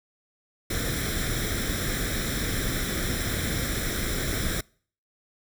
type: noise with comb filter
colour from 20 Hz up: pink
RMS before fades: -28 dBFS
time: 0.7-4.61 s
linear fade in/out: 5 ms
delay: 0.54 ms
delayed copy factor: +0.75
effects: noise-tail reverb RT60 0.5 s tail -26 dB re dry